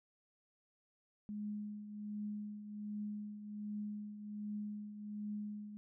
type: tone with tremolo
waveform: sine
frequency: 208.8 Hz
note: G#3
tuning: 10 cents sharp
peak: -38 dBFS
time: 1.29-5.77 s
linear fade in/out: 0 ms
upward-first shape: triangle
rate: 1.3 Hz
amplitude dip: 65%
effects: none